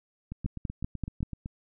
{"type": "two click trains", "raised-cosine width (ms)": 5, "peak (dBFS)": [-18, -24], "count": [5, 10], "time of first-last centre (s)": [[0.46, 1.229], [0.32, 1.459]], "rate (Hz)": [5.2, 7.9], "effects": []}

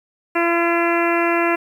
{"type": "harmonic tone", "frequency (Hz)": 340.1, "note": "F4", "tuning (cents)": -46, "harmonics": [1, 2, 3, 4, 5, 6, 7, 8], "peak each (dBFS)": [-19, -22, -24, -25, -26, -27, -27, -28], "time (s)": [0.35, 1.56], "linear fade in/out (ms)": 10, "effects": ["8-bit"]}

